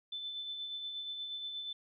sine tone with tremolo, 3521 Hz, A7, in tune, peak -37 dBFS, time 0.12-1.73 s, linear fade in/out 5 ms, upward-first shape sine, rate 8.4 Hz, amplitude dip 35%, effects none

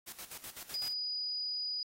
white noise with tremolo, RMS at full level -45 dBFS, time 0.06-0.94 s, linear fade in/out 20 ms, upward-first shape square, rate 7.9 Hz, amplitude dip 75%
sine tone, 4932 Hz, D#8, 16 cents flat, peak -34 dBFS, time 0.74-1.83 s, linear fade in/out 2 ms
effects AAC 48 kbps

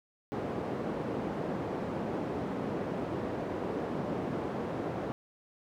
white band-pass noise, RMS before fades -35 dBFS, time 0.32-5.12 s, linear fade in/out 0 ms, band 130 to 490 Hz, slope 12 dB/octave, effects none

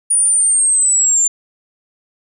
sine linear sweep, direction down, 9580 to 7170 Hz, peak -10 dBFS, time 0.1-1.28 s, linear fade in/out 10 ms, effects none

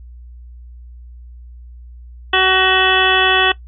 harmonic tone, 376 Hz, F#4, 28 cents sharp, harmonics 1 / 2 / 3 / 4 / 5 / 7 / 8 / 9, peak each -19 / -19 / -19 / -19 / -19 / -19 / -19 / -19 dBFS, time 2.33-3.52 s, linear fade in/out 5 ms, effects noise-tail reverb RT60 0.1 s tail -18 dB re dry + added 60 Hz sine -34 dBFS peak until 3.67 s

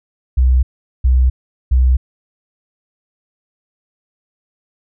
sine tone bursts, 63.5 Hz, B1, 49 cents sharp, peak -8 dBFS, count 3, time 0.37-1.97 s, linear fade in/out 10 ms, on 260 ms, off 410 ms, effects none

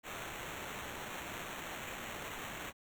violet noise with sample-and-hold, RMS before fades -44 dBFS, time 0.03-2.73 s, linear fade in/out 50 ms, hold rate 4900 Hz, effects none

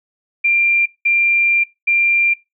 sine tone bursts at uneven times, 2380 Hz, D7, 22 cents sharp, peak -11 dBFS, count 3, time 0.44-0.86 / 1.05-1.64 / 1.87-2.34 s, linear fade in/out 10 ms, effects noise-tail reverb RT60 0.2 s tail -20 dB re dry

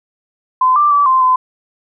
sine tone with pitch steps, 1025 / 1180 / 1154 / 1042 / 1022 Hz, C6 / D6 / D6 / C6 / C6, -36 / +8 / -31 / -7 / -41 cents, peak -8 dBFS, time 0.61-1.36 s, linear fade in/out 5 ms, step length 150 ms, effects none

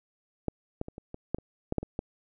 clicks, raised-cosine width 2 ms, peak -15 / -18 / -26 / -28 / -25 / -14 / -29 / -15 / -13 / -23 / -17 dBFS, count 11, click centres 0.483 / 0.814 / 0.884 / 0.981 / 1.144 / 1.346 / 1.385 / 1.724 / 1.783 / 1.83 / 1.991 s, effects none

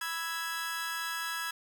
sawtooth chord, E major, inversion second, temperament equal, 987.8 / 1318.5 / 1661.2 Hz, B5 / E6 / G#6, 0 / 0 / 0 cents, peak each -38 / -35 / -32 dBFS, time 0.01-1.51 s, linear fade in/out 5 ms, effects none

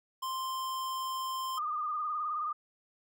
square tone, 1046.5 Hz, C6, in tune, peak -34 dBFS, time 0.22-1.59 s, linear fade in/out 10 ms
sine tone with vibrato, 1217 Hz, D#6, 39 cents flat, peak -31 dBFS, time 1.57-2.53 s, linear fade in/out 10 ms, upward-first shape sine, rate 19 Hz, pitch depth 54 cents each way
effects none

